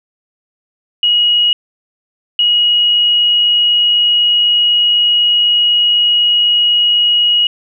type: tone pair in turn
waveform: sine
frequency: 2898 / 2898 Hz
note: F#7 / F#7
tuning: -37 / -37 cents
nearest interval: unison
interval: 0 cents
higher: neither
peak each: -8 dBFS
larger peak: neither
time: 1.03-1.53 / 2.39-7.47 s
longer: second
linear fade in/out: 2 ms
effects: none